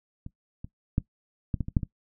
clicks, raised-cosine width 5 ms, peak -26 / -25 / -11 / -14 / -16 / -21 / -9 / -19 dBFS, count 8, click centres 0.264 / 0.645 / 0.981 / 1.542 / 1.607 / 1.684 / 1.768 / 1.832 s, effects noise-tail reverb RT60 0.1 s tail -18 dB re dry

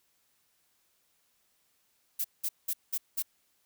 violet noise bursts, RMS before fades -31 dBFS, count 5, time 2.19-3.225 s, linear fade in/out 10 ms, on 55 ms, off 190 ms, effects white hiss -72 dBFS RMS until 3.65 s

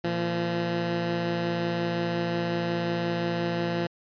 15% pulse tone pair together, 116.1 / 171.35 Hz, A#2 / F3, -7 / -33 cents, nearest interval perfect fifth, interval 674 cents, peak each -28 / -20 dBFS, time 0.04-3.87 s, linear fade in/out 5 ms, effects resampled to 11025 Hz

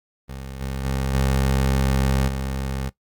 20% pulse tone with level steps, 66.7 Hz, C2, 34 cents sharp, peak -27 / -21 / -17 / -13 / -20 dBFS, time 0.28-2.9 s, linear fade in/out 20 ms, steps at 0.6 / 0.84 / 1.13 / 2.27 s, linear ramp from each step 20 ms, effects noise-tail reverb RT60 0.1 s tail -17 dB re dry + Opus 32 kbps

